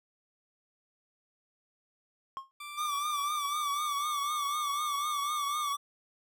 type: tone with exponential decay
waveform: triangle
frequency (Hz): 1074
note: C6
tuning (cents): +45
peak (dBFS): -30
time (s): 2.37-2.51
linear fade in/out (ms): 0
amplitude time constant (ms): 29
type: tone with pitch glide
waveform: 20% pulse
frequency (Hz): 1174.7 to 1102.4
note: D6 to C#6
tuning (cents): 0 to -10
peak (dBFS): -36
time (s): 2.6-5.73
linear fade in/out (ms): 5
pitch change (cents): -110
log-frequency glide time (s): 3.14-4.15
type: tone with vibrato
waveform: square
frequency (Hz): 1174.7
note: D6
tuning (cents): 0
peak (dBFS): -31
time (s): 2.77-5.77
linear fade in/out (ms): 20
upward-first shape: triangle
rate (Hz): 4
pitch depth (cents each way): 84
effects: none